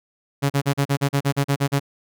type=tone bursts; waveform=sawtooth; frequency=140.2 Hz; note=C#3; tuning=20 cents sharp; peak=-13 dBFS; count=12; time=0.42-1.798 s; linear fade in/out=20 ms; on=80 ms; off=38 ms; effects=none